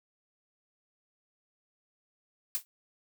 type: noise with exponential decay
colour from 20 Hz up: blue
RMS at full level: -27 dBFS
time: 2.55-2.65 s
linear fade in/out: 0 ms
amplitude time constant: 20 ms
effects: none